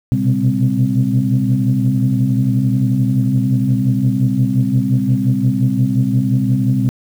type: tone cluster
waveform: sine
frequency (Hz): 121.5 / 127.3 / 132.9 / 200.1 / 260.9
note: B2 / C3 / C3 / G3 / C4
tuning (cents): -28 / -47 / +27 / +36 / -5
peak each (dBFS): -18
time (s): 0.12-6.89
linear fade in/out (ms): 0
effects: tanh soft clip ceiling -3 dBFS + 7-bit